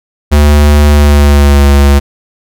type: tone with pitch glide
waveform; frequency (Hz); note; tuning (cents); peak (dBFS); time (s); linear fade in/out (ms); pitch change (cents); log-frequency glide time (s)
square; 73.6 to 70.52; D2 to C#2; +4 to +30; -3; 0.31-2; 20; -74; 0.88-1.65
effects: none